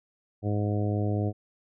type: harmonic tone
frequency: 103.83 Hz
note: G#2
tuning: in tune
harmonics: 1 / 2 / 3 / 4 / 5 / 6 / 7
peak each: -26 / -33 / -33 / -36 / -38 / -39 / -40 dBFS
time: 0.42-1.33 s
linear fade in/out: 50 ms
effects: none